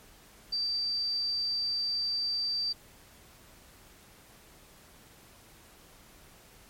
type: tone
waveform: sine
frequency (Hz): 4662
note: D8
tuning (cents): -14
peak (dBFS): -28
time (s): 0.52-2.73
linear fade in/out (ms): 10
effects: pink hiss -56 dBFS RMS until 6.69 s + MP3 64 kbps